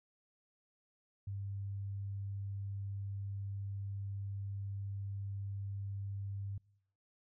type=tone; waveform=sine; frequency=99.2 Hz; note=G2; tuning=21 cents sharp; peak=-38 dBFS; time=1.27-6.58 s; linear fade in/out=5 ms; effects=noise-tail reverb RT60 0.8 s tail -26 dB re dry